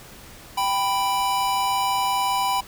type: tone pair together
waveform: square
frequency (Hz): 784 / 990.1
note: G5 / B5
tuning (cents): 0 / +4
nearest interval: major third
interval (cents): 404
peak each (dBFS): -25 / -23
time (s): 0.57-2.61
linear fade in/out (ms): 10
effects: pink hiss -44 dBFS RMS until 2.67 s